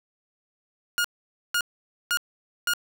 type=tone bursts; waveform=sawtooth; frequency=1429 Hz; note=F6; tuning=39 cents sharp; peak=-18 dBFS; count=4; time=0.98-2.736 s; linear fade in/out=0 ms; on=64 ms; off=500 ms; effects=none